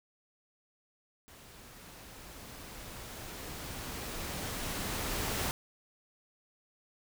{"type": "noise with level ramp", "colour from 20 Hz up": "pink", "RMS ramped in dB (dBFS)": [-54, -33], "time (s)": [1.28, 5.51], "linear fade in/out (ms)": 0, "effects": []}